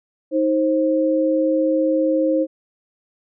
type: tone pair together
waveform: sine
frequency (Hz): 314.8 / 529.4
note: D#4 / C5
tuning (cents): +20 / +20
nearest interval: major sixth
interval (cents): 900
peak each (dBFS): -18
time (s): 0.31-2.47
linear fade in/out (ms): 50
effects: none